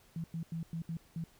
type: tone bursts at uneven times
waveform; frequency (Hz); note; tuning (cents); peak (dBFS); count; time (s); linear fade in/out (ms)
sine; 164.81; E3; 0; -35; 6; 0.16-0.24 / 0.34-0.43 / 0.52-0.63 / 0.73-0.82 / 0.89-0.97 / 1.16-1.24; 2
effects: pink hiss -64 dBFS RMS until 1.39 s